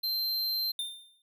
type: tone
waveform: square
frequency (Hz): 4134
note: C8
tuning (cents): -22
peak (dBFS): -29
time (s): 0.03-0.72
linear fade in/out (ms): 10
type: tone with exponential decay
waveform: square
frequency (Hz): 3607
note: A7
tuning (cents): +42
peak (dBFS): -30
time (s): 0.79-1.22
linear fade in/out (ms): 2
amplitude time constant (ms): 93
effects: none